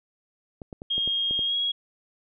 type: clicks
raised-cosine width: 2 ms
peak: -24 dBFS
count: 7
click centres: 0.618 / 0.728 / 0.819 / 0.98 / 1.076 / 1.31 / 1.392 s
type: tone with pitch glide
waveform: sine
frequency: 3245 to 3309 Hz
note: G#7 to G#7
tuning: -41 to -7 cents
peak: -23 dBFS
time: 0.9-1.72 s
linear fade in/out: 10 ms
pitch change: +34 cents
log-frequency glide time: 1.45-1.55 s
effects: none